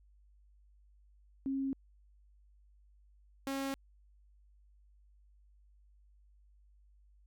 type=tone pair in turn; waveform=sine / sawtooth; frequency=270.4 / 272.4 Hz; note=C#4 / C#4; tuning=-43 / -30 cents; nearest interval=unison; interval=13 cents; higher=second; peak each=-32 / -31 dBFS; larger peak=second; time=1.46-1.73 / 3.47-3.74 s; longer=neither; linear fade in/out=0 ms; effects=added 50 Hz sine -61 dBFS peak until 7.26 s